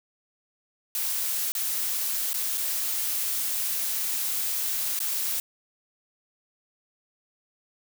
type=noise with dropouts; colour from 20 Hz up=blue; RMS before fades=-28 dBFS; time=0.95-5.4 s; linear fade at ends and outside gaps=1 ms; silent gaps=1.52-1.551 / 2.332-2.341 / 2.574-2.578 / 4.991-5.002 s; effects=none